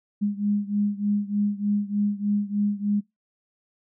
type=beating tone pair; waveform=sine; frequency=204.1 / 207.4 Hz; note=G#3 / G#3; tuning=-30 / -2 cents; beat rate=3.3 Hz; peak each=-24 / -26 dBFS; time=0.21-3.01 s; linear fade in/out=20 ms; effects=noise-tail reverb RT60 0.2 s tail -25 dB re dry